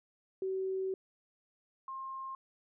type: tone pair in turn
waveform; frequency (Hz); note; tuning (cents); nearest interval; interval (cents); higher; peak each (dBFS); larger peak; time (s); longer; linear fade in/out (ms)
sine; 380.1 / 1064; F#4 / C6; +47 / +29; octave + tritone; 1782; second; -32 / -39; first; 0.42-0.94 / 1.88-2.35; first; 2
effects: none